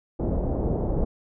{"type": "low-pass noise", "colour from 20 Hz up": "pink", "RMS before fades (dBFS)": -25, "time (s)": [0.19, 1.05], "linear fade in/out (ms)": 10, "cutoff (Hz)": 640, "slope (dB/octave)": 24, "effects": []}